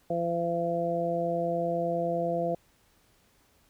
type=harmonic tone; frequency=170.2 Hz; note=F3; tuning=44 cents flat; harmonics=1 / 2 / 3 / 4; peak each=-34 / -35 / -30 / -30 dBFS; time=0.1-2.55 s; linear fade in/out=5 ms; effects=pink hiss -65 dBFS RMS until 3.69 s